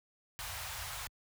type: band-stop noise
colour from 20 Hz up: pink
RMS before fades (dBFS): -41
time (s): 0.39-1.07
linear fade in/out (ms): 0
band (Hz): 100 to 750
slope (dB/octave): 24
effects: high-pass 60 Hz 12 dB/octave